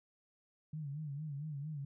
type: tone with vibrato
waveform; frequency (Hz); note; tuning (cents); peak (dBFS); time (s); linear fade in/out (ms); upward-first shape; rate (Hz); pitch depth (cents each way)
sine; 147.5; D3; +8; -39; 0.73-1.85; 5; sine; 4.4; 110
effects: none